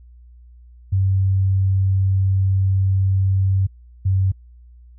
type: tone pair in turn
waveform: sine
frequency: 96 / 95.34 Hz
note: G2 / G2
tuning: -36 / -48 cents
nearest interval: unison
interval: 12 cents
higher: first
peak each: -14 dBFS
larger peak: neither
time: 0.92-3.67 / 4.05-4.32 s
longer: first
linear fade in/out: 10 ms
effects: added 60 Hz sine -42 dBFS peak until 4.98 s